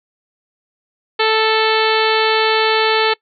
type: harmonic tone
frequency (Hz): 440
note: A4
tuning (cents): 0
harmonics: 1 / 2 / 3 / 4 / 5 / 6 / 7 / 8 / 9 / 10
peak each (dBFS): -16 / -19 / -21 / -22 / -23 / -24 / -24 / -25 / -26 / -26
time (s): 1.19-3.14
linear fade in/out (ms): 10
effects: noise-tail reverb RT60 0.1 s tail -23 dB re dry